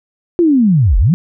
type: linear two-way sweep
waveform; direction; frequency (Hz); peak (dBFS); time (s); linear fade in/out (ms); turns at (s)
sine; down then up; 357.1 to 36.71 to 188.6; -7; 0.39-1.14; 0; 0.98
effects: none